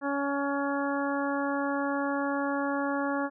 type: harmonic tone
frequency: 280.8 Hz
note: C#4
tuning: 22 cents sharp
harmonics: 1 / 2 / 3 / 4 / 5 / 6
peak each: -30 / -33 / -35 / -36 / -37 / -38 dBFS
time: 0.01-3.3 s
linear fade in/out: 50 ms
effects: none